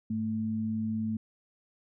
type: tone pair together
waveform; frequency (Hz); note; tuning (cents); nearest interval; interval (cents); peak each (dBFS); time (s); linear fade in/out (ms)
sine; 103.83 / 220; G#2 / A3; 0 / 0; octave + minor second; 1300; -37 / -29; 0.1-1.17; 5
effects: none